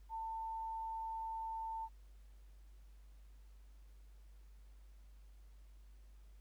sine tone, 895 Hz, A5, 29 cents sharp, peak -40 dBFS, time 0.09-1.89 s, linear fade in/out 50 ms, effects added 50 Hz sine -56 dBFS peak until 6.4 s + pink hiss -75 dBFS RMS until 6.4 s

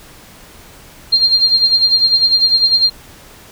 sine tone with tremolo, 4196 Hz, C8, 4 cents sharp, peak -6 dBFS, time 1.12-2.9 s, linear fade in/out 10 ms, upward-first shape sine, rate 10 Hz, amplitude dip 65%, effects pink hiss -40 dBFS RMS until 3.51 s

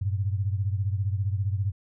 sine beating tone pair, 96 / 111 Hz, G2 / A2, -36 / +16 cents, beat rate 15 Hz, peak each -25 / -30 dBFS, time 0.01-1.72 s, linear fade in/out 10 ms, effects none

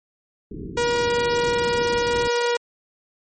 white low-pass noise, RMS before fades -33 dBFS, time 0.51-2.28 s, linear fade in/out 5 ms, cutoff 420 Hz, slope 96 dB/octave
sawtooth tone, 478 Hz, A#4, 43 cents sharp, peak -15 dBFS, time 0.77-2.57 s, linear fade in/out 5 ms
effects MP3 32 kbps

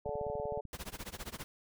harmonic tone, 145.2 Hz, D3, 19 cents flat, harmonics 3 / 4 / 5 / 6, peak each -39 / -38 / -44 / -45 dBFS, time 0.05-0.61 s, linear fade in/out 10 ms
clicks, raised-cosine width 5 ms, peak -33 dBFS, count 12, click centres 0.061 / 0.093 / 0.155 / 0.213 / 0.267 / 0.3 / 0.354 / 0.399 / 0.455 / 0.523 / 0.575 / 0.653 s
pink noise with tremolo, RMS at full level -41 dBFS, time 0.73-1.44 s, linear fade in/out 0 ms, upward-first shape sine, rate 15 Hz, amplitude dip 95%
effects none

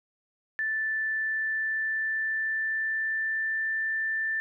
sine tone with pitch glide, 1760 to 1774.3 Hz, A6 to A6, 0 to +14 cents, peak -26 dBFS, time 0.59-4.4 s, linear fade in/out 0 ms, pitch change +14 cents, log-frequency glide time 1.1-3.7 s, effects none

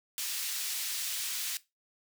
pink high-pass noise, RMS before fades -35 dBFS, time 0.18-1.57 s, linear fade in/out 0 ms, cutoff 3300 Hz, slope 12 dB/octave, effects noise-tail reverb RT60 0.2 s tail -17 dB re dry

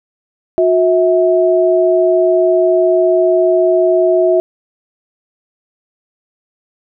sine tone pair together, 362.6 / 648.3 Hz, F#4 / E5, -35 / -29 cents, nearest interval minor seventh, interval 1006 cents, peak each -11 dBFS, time 0.58-4.4 s, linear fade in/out 0 ms, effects none

